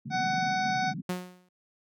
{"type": "band-pass noise", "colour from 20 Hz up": "pink", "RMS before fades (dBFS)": -37, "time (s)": [0.05, 1.02], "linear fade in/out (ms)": 10, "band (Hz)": [140, 250], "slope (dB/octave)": 48}
{"type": "harmonic tone", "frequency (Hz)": 747, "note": "F#5", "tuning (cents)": 16, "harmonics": [1, 2, 3, 5, 6, 7, 8], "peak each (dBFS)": [-27, -33, -37, -41, -43, -44, -45], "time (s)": [0.1, 0.94], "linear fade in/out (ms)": 50}
{"type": "tone with exponential decay", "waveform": "sawtooth", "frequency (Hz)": 181.1, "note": "F#3", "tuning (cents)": -37, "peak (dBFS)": -23, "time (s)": [1.09, 1.49], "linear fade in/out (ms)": 5, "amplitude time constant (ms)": 86}
{"effects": []}